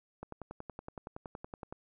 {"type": "click train", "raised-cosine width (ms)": 1, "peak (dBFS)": -28, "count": 17, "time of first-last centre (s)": [0.23, 1.725], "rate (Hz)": 10.7, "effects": []}